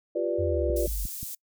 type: chord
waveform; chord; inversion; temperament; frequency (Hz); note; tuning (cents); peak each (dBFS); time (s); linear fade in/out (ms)
sine; G dominant seventh; third; equal; 349.2 / 392 / 493.9 / 587.3; F4 / G4 / B4 / D5; 0 / 0 / 0 / 0; -29 / -33 / -31 / -29; 0.15-0.87; 10
type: exponential sweep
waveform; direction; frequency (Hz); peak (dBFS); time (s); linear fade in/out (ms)
sine; down; 93.1 to 43.88; -28; 0.38-1.07; 20
type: click train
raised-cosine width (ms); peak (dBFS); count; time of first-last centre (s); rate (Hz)
5; -26; 4; 0.7-1.23; 5.66
type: high-pass noise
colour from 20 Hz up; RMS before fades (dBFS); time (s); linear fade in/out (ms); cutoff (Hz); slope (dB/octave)
white; -37; 0.76-1.35; 5; 6800; 12
effects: noise-tail reverb RT60 0.1 s tail -26 dB re dry